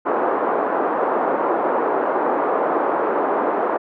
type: band-pass noise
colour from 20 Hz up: pink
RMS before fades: -20 dBFS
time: 0.05-3.78 s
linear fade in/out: 20 ms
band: 340 to 1200 Hz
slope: 24 dB/octave
effects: none